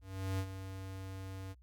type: tone with ADSR envelope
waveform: square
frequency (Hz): 95.5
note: G2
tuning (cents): -45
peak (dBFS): -33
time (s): 0.01-1.55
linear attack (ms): 380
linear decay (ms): 64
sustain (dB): -10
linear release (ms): 38
effects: added 60 Hz sine -58 dBFS peak until 1.62 s